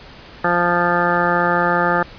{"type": "harmonic tone", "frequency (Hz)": 174.61, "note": "F3", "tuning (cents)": 0, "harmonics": [1, 2, 3, 4, 5, 7, 8, 9, 10], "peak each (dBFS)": [-24, -24, -22, -24, -21, -21, -24, -25, -24], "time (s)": [0.44, 2.03], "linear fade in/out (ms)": 5, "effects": ["pink hiss -40 dBFS RMS until 2.18 s", "resampled to 11025 Hz"]}